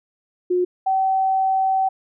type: tone pair in turn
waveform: sine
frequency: 360 / 765.7 Hz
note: F#4 / G5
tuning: -47 / -41 cents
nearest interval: octave + minor second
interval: 1306 cents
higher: second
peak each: -16 dBFS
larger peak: neither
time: 0.5-0.65 / 0.86-1.89 s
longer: second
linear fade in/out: 10 ms
effects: none